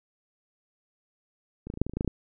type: clicks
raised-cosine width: 3 ms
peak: -25 / -19 / -26 / -24 / -8 / -18 / -24 / -26 / -16 / -13 / -17 / -13 dBFS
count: 12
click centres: 1.67 / 1.701 / 1.739 / 1.774 / 1.816 / 1.866 / 1.896 / 1.936 / 1.97 / 2.009 / 2.047 / 2.077 s
effects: none